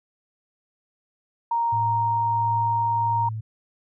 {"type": "tone", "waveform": "sine", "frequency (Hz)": 932.3, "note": "A#5", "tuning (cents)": 0, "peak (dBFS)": -20, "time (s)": [1.51, 3.29], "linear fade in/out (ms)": 5}
{"type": "tone with tremolo", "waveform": "sine", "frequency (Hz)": 110, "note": "A2", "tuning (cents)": 0, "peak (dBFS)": -26, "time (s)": [1.72, 3.41], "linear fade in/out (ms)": 10, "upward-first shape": "triangle", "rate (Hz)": 1.5, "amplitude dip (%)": 40}
{"effects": []}